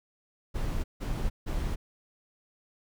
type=noise bursts; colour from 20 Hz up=brown; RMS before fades=-30 dBFS; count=3; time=0.54-1.76 s; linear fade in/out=20 ms; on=300 ms; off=160 ms; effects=none